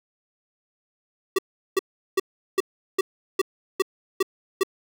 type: tone bursts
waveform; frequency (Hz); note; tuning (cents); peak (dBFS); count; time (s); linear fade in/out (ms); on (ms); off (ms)
square; 383.1; G4; -40; -18; 9; 1.36-4.634; 5; 26; 380
effects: none